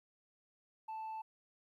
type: tone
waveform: sine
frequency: 880 Hz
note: A5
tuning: in tune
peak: -38 dBFS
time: 0.88-1.22 s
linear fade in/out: 10 ms
effects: tanh soft clip ceiling -40 dBFS + 13-bit